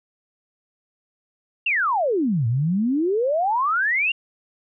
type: exponential two-way sweep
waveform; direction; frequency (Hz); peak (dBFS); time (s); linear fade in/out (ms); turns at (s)
sine; down then up; 2848 to 110 to 2848; -18; 1.66-4.12; 5; 2.47
effects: none